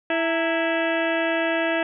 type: harmonic tone with a mistuned harmonic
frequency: 329.6 Hz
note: E4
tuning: in tune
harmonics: 1 / 2 / 3 / 4 / 5 / 6 / 7 / 8 / 9 / 10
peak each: -26 / -24 / -33 / -35 / -28 / -32 / -37 / -31 / -39 / -40 dBFS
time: 0.1-1.83 s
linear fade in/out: 2 ms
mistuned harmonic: 3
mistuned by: -120 cents
effects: none